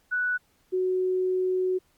sine tone pair in turn, 1480 / 370 Hz, F#6 / F#4, 0 / 0 cents, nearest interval 2 octaves, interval 2400 cents, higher first, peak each -23 / -22 dBFS, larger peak second, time 0.11-0.38 / 0.72-1.79 s, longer second, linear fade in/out 20 ms, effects pink hiss -66 dBFS RMS until 1.97 s + MP3 96 kbps

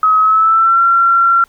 sine tone with pitch glide, 1275 to 1366.5 Hz, D#6 to F6, +42 to -38 cents, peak -7 dBFS, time 0.03-1.44 s, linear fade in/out 2 ms, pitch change +120 cents, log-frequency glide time 0.2-0.82 s, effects pink hiss -52 dBFS RMS until 1.48 s

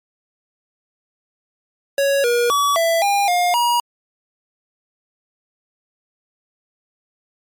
square tone with pitch steps, 556 / 478.3 / 1140 / 665 / 805 / 710 / 956 Hz, C#5 / A#4 / C#6 / E5 / G5 / F5 / A#5, +5 / +44 / +48 / +15 / +46 / +28 / +43 cents, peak -15 dBFS, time 1.98-3.8 s, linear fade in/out 2 ms, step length 260 ms, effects MP3 96 kbps

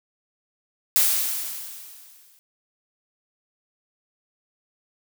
blue noise with exponential decay, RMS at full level -17 dBFS, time 0.96-2.39 s, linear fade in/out 0 ms, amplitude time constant 310 ms, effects none

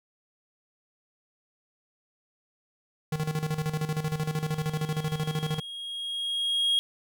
square tone with tremolo, 155 Hz, D#3, 6 cents flat, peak -26 dBFS, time 3.12-5.6 s, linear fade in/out 5 ms, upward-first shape square, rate 13 Hz, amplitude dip 70%
triangle tone with exponential growth, 3274 Hz, G#7, 25 cents flat, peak -19 dBFS, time 4.03-6.79 s, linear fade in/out 0 ms, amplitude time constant 600 ms
effects none

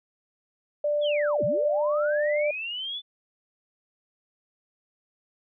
sine tone with pitch glide, 590 to 594.8 Hz, D5 to D5, +8 to +22 cents, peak -22 dBFS, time 0.84-2.51 s, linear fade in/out 5 ms, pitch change +14 cents, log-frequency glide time 1.53-1.84 s
sine linear two-way sweep, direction down then up, 3520 to 100.5 to 3520 Hz, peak -30 dBFS, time 1.01-3.02 s, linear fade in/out 50 ms, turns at 1.44 s
effects none

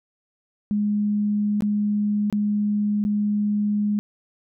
sine tone with dropouts, 207.7 Hz, G#3, in tune, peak -19 dBFS, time 0.71-3.99 s, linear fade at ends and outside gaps 0 ms, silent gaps 1.607-1.622 / 2.3-2.326 / 3.04-3.05 s, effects none

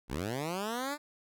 10% pulse linear sweep, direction up, 53.8 to 302.2 Hz, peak -25 dBFS, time 0.08-0.98 s, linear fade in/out 50 ms, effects none

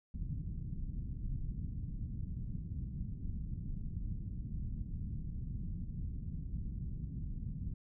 pink low-pass noise, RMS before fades -40 dBFS, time 0.14-7.74 s, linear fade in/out 5 ms, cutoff 190 Hz, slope 24 dB/octave, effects none

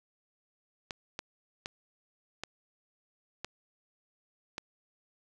clicks, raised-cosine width 0.2 ms, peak -19 dBFS, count 6, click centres 0.908 / 1.191 / 1.659 / 2.436 / 3.446 / 4.581 s, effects none

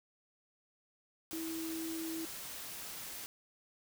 sine tone in noise, 325.4 Hz, E4, 22 cents flat, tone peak -38 dBFS, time 1.33-2.25 s, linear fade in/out 0 ms, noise white, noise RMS -45 dBFS, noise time 1.31-3.26 s, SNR +4 dB, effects none

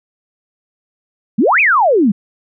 sine exponential two-way sweep, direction up then down, 185 to 2653 to 185 Hz, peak -8 dBFS, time 1.38-2.12 s, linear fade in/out 10 ms, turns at 1.6 s, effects none

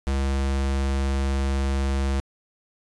square tone, 68 Hz, C#2, 33 cents flat, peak -22 dBFS, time 0.07-2.2 s, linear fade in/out 0 ms, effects resampled to 22050 Hz

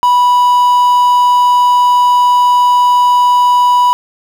triangle tone with quantisation, 983 Hz, B5, 8 cents flat, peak -4 dBFS, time 0.03-3.93 s, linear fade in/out 0 ms, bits 5, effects none

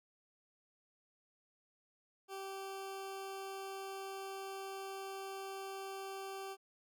20% pulse tone, 388.1 Hz, G4, 17 cents flat, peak -38 dBFS, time 2.28-6.57 s, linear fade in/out 50 ms, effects none

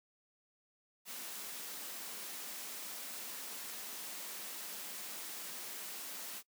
white high-pass noise, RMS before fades -45 dBFS, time 1.05-6.43 s, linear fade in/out 50 ms, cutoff 170 Hz, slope 96 dB/octave, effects noise-tail reverb RT60 0.1 s tail -23 dB re dry

